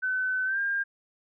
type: tone with pitch glide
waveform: sine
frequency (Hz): 1515 to 1605.1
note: F#6 to G6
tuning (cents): +40 to +41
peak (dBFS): -25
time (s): 0.02-0.84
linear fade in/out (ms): 20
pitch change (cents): +101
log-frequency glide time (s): 0.45-0.59
effects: none